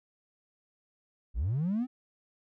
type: linear sweep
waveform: triangle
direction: up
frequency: 43 to 263.1 Hz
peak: -24 dBFS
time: 1.34-1.87 s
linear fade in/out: 50 ms
effects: tanh soft clip ceiling -23 dBFS